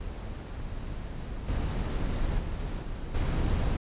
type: noise with level steps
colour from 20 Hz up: brown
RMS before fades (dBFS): -36 / -29 / -33 / -36 / -27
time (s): 0-3.77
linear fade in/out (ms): 10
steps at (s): 1.48 / 2.38 / 2.82 / 3.14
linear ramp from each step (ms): 10
effects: resampled to 8000 Hz